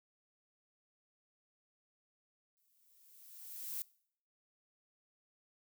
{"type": "noise with exponential growth", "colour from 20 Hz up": "violet", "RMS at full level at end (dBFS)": -39, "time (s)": [2.57, 3.82], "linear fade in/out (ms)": 0, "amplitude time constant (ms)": 270, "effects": ["noise-tail reverb RT60 0.6 s tail -22 dB re dry"]}